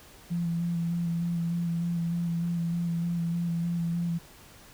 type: tone with vibrato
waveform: sine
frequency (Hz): 170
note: F3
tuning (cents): -46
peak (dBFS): -26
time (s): 0.3-4.19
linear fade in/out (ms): 20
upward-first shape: square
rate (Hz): 3.3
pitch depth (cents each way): 17
effects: pink hiss -52 dBFS RMS until 4.73 s